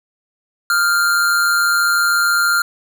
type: tone with amplitude modulation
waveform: square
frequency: 1396.9 Hz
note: F6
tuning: in tune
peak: -11 dBFS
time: 0.7-2.62 s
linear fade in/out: 2 ms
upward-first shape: sine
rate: 160 Hz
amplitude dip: 55%
effects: none